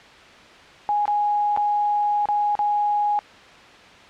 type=tone with dropouts; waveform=sine; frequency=829 Hz; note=G#5; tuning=3 cents flat; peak=-18 dBFS; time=0.89-3.19 s; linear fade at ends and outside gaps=0 ms; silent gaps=1.055-1.079 / 1.564-1.574 / 2.256-2.287 / 2.553-2.591 s; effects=white hiss -45 dBFS RMS until 4.09 s + low-pass 3000 Hz 12 dB/octave